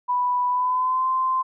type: tone with pitch glide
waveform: sine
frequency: 987.8 to 1038.7 Hz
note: B5 to C6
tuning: 0 to -13 cents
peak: -19 dBFS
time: 0.08-1.43 s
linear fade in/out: 20 ms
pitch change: +87 cents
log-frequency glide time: 0.49-1.07 s
effects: none